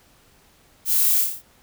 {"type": "noise with echo", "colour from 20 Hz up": "violet", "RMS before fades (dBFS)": -21, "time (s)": [0.85, 1.25], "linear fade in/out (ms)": 50, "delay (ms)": 29, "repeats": 6, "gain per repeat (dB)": -3, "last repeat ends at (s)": 1.424, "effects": ["pink hiss -56 dBFS RMS until 1.62 s"]}